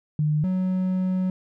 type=tone pair in turn; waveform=sine / triangle; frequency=151.2 / 185.53 Hz; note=D#3 / F#3; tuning=-49 / +5 cents; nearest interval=major third; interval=354 cents; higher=second; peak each=-19 dBFS; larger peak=neither; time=0.19-0.44 / 0.44-1.3 s; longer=second; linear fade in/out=2 ms; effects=none